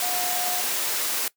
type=tone in noise; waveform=sine; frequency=720 Hz; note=F#5; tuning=47 cents flat; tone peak=-30 dBFS; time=0.02-0.61 s; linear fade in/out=2 ms; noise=white; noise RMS=-26 dBFS; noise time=0-1.28 s; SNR=-7 dB; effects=noise-tail reverb RT60 0.1 s tail -20 dB re dry + high-pass 300 Hz 12 dB/octave